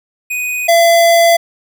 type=tone pair in turn; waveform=square; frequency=2489 / 676.6 Hz; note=D#7 / E5; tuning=0 / +45 cents; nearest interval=octave + major seventh; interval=2255 cents; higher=first; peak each=-17 / -7 dBFS; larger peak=second; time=0.3-0.68 / 0.68-1.37 s; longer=second; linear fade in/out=10 ms; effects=none